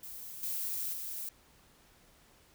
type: noise with level steps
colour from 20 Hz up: violet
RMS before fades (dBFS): -45 / -36 / -40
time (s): 0.03-1.29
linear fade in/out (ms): 2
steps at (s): 0.43 / 0.93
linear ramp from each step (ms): 2
effects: pink hiss -63 dBFS RMS until 2.54 s